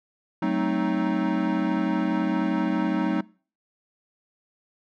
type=chord; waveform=square; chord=F# diminished seventh; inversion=none; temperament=equal with one note detuned; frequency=187.58 / 220 / 261.6 / 311.1 Hz; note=F#3 / A3 / C4 / Eb4; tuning=+24 / 0 / 0 / 0 cents; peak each=-28 / -30 / -30 / -27 dBFS; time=0.42-3.21 s; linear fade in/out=5 ms; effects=noise-tail reverb RT60 0.4 s tail -23 dB re dry + low-pass 2000 Hz 12 dB/octave